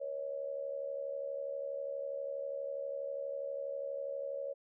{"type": "tone with amplitude modulation", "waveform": "sine", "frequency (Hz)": 554.4, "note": "C#5", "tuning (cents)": 0, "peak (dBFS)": -33, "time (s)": [0, 4.54], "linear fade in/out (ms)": 20, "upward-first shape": "sine", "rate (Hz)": 72.3, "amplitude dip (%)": 75, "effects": []}